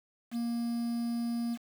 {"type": "tone with quantisation", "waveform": "triangle", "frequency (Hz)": 235, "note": "A#3", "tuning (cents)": 14, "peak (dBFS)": -28, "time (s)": [0.31, 1.58], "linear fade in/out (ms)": 50, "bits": 8, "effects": []}